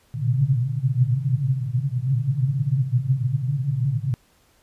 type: band-pass noise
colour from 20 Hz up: pink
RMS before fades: -22 dBFS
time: 0.14-4.14 s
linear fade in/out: 0 ms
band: 120 to 140 Hz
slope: 96 dB/octave
effects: pink hiss -60 dBFS RMS until 4.62 s + resampled to 32000 Hz